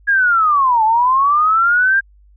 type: linear two-way sweep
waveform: sine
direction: down then up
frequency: 1661.2 to 858 to 1611 Hz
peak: -10 dBFS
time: 0.07-2.01 s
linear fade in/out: 20 ms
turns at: 0.84 s
effects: added 50 Hz sine -45 dBFS peak until 2.36 s